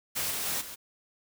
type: noise with level steps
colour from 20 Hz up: white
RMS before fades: -31 / -33 / -31 / -42 dBFS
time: 0.15-0.76 s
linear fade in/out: 20 ms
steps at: 0.3 / 0.45 / 0.6 s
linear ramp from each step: 20 ms
effects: none